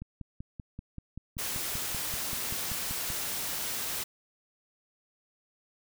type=click train; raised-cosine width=5 ms; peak=-27 dBFS; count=17; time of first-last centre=0.02-3.103 s; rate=5.19 Hz
type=noise; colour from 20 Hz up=white; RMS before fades=-34 dBFS; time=1.38-4.04 s; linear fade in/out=10 ms
effects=none